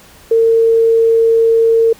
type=tone; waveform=sine; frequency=454.9 Hz; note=A#4; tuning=42 cents flat; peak=-7 dBFS; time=0.31-1.93 s; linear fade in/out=5 ms; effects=pink hiss -42 dBFS RMS until 1.99 s